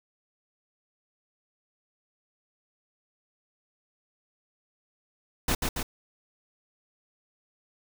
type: noise with echo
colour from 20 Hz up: pink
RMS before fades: -25 dBFS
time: 5.48-5.55 s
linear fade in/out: 5 ms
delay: 140 ms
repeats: 2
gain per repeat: -3 dB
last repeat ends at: 5.83 s
effects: none